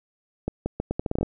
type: accelerating click train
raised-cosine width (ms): 2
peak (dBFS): -12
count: 11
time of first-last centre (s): 0.48-1.23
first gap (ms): 180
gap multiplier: 0.78
effects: none